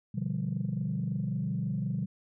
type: chord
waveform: sine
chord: G dominant seventh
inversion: first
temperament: equal with one note detuned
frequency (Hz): 123.47 / 146.83 / 172.31 / 196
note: B2 / D3 / F3 / G3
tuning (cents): 0 / 0 / -23 / 0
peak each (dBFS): -34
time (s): 0.14-2.06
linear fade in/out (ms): 10
effects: tanh soft clip ceiling -22 dBFS